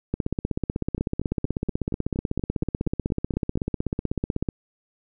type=two click trains; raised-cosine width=3 ms; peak=-11 / -16 dBFS; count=71 / 12; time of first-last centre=0.14-4.488 / 0.98-3.574 s; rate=16.1 / 4.24 Hz; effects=none